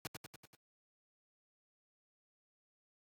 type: noise with echo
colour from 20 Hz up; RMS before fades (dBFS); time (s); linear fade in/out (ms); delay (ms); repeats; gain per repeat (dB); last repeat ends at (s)
pink; -41; 0.05-0.07; 0; 96; 5; -4; 0.55
effects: high-pass 100 Hz 12 dB/octave + AAC 64 kbps